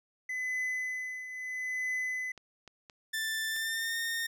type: tone with tremolo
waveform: triangle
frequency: 2015 Hz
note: B6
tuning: 34 cents sharp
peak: -28 dBFS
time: 0.29-2.32 s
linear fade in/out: 5 ms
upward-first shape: triangle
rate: 0.76 Hz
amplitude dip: 70%
type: clicks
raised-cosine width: 0.2 ms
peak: -32 dBFS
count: 4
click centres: 2.377 / 2.677 / 2.898 / 3.564 s
type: tone with pitch glide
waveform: sawtooth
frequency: 1770 to 1833.5 Hz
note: A6 to A#6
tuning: +10 to -29 cents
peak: -28 dBFS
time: 3.13-4.27 s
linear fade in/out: 10 ms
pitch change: +61 cents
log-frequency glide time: 3.48-3.97 s
effects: none